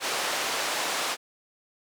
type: band-pass noise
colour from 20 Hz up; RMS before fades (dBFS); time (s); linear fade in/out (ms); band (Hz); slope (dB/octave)
pink; -29; 0-1.17; 50; 580 to 8100; 12
effects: none